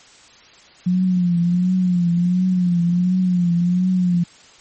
sine tone with vibrato, 178.3 Hz, F3, 36 cents sharp, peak -14 dBFS, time 0.86-4.24 s, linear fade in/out 10 ms, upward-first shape triangle, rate 1.4 Hz, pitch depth 77 cents each way, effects white hiss -47 dBFS RMS until 4.6 s + MP3 32 kbps

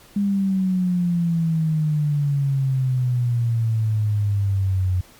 sine exponential sweep, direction down, 203.6 to 90.6 Hz, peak -17 dBFS, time 0.16-5.01 s, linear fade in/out 5 ms, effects pink hiss -49 dBFS RMS until 5.19 s + MP3 96 kbps

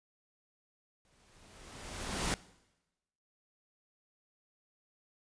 pink noise with exponential growth, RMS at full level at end -31 dBFS, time 1.05-2.34 s, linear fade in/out 0 ms, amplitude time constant 280 ms, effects noise-tail reverb RT60 1.0 s tail -20 dB re dry + resampled to 22050 Hz

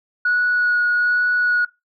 sine tone with vibrato, 1460 Hz, F#6, 24 cents flat, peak -14 dBFS, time 0.25-1.65 s, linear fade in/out 5 ms, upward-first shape sine, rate 1.2 Hz, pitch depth 11 cents each way, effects noise-tail reverb RT60 0.2 s tail -20 dB re dry + tanh soft clip ceiling -11 dBFS

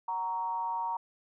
sine tone with frequency modulation, 932.3 Hz, A#5, in tune, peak -30 dBFS, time 0.08-0.97 s, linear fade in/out 5 ms, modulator 187 Hz, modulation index 0.53, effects none

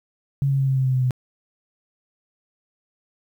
sine tone with pitch steps, 138.59 / 136.84 / 135.11 / 133.41 / 131.72 / 130.06 / 128.42 / 126.79 Hz, C#3 / C#3 / C#3 / C3 / C3 / C3 / C3 / B2, 0 / -22 / -44 / +34 / +12 / -10 / -32 / +46 cents, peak -17 dBFS, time 0.42-1.108 s, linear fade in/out 0 ms, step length 86 ms, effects 9-bit

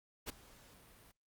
pink noise with ADSR envelope, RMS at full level -39 dBFS, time 0.26-1.12 s, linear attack 34 ms, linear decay 10 ms, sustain -22 dB, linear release 13 ms, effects Opus 48 kbps

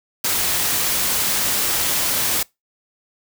white noise, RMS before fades -20 dBFS, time 0.24-2.43 s, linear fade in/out 5 ms, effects noise-tail reverb RT60 0.2 s tail -24 dB re dry

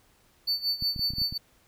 triangle tone with tremolo, 4500 Hz, C#8, 25 cents sharp, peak -22 dBFS, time 0.47-1.38 s, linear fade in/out 10 ms, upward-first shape sine, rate 5.6 Hz, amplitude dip 85%
clicks, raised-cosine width 5 ms, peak -25 dBFS, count 8, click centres 0.824 / 0.962 / 0.994 / 1.105 / 1.136 / 1.184 / 1.217 / 1.325 s
effects pink hiss -63 dBFS RMS until 1.67 s

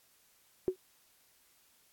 sine tone with exponential decay, 371.9 Hz, F#4, 9 cents sharp, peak -22 dBFS, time 0.68-0.76 s, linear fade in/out 0 ms, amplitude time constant 17 ms, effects white hiss -67 dBFS RMS until 1.92 s + AAC 64 kbps

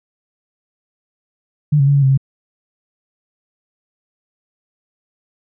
sine tone with pitch steps, 148.8 / 138 / 141.8 / 140.6 / 133.8 / 135.5 Hz, D3 / C#3 / C#3 / C#3 / C3 / C#3, +23 / -7 / +40 / +25 / +39 / -39 cents, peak -9 dBFS, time 1.72-2.176 s, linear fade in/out 10 ms, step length 76 ms, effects none

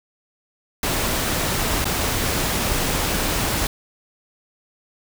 pink noise with dropouts, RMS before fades -22 dBFS, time 0.83-3.67 s, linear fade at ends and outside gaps 2 ms, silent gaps 1.844-1.854 s, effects none

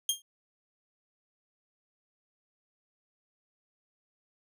20% pulse tone with exponential decay, 3217 Hz, G7, 44 cents sharp, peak -17 dBFS, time 0.09-0.22 s, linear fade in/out 2 ms, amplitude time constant 28 ms, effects none

